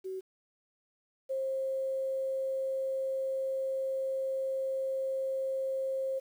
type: tone pair in turn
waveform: sine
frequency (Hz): 378 / 532.3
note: F#4 / C5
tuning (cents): +37 / +30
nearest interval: tritone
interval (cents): 593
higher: second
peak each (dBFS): -35 / -30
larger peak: second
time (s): 0.04-0.21 / 1.29-6.2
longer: second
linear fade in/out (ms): 20
effects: 10-bit